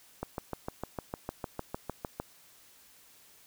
click train, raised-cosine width 1 ms, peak -20 dBFS, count 14, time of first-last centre 0.23-2.2 s, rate 6.6 Hz, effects white hiss -59 dBFS RMS until 3.46 s

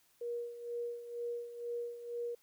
sine tone with tremolo, 475.4 Hz, A#4, 34 cents sharp, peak -35 dBFS, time 0.21-2.35 s, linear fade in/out 5 ms, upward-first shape sine, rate 2.1 Hz, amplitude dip 70%, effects white hiss -70 dBFS RMS until 2.42 s

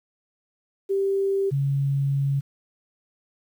sine tone pair in turn, 392 / 138.87 Hz, G4 / C#3, 0 / +3 cents, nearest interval octave + tritone, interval 1797 cents, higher first, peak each -20 dBFS, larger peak neither, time 0.89-1.51 / 1.51-2.41 s, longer second, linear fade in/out 20 ms, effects 9-bit

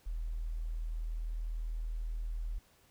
sine tone, 40.22 Hz, E1, 42 cents flat, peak -34 dBFS, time 0.06-2.59 s, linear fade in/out 10 ms, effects pink hiss -66 dBFS RMS until 2.9 s

